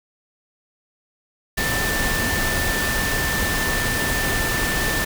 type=tone in noise; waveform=sine; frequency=1778 Hz; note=A6; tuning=18 cents sharp; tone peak=-24 dBFS; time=1.57-5.05 s; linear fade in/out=10 ms; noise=pink; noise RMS=-23 dBFS; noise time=1.57-5.05 s; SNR=-4 dB; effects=none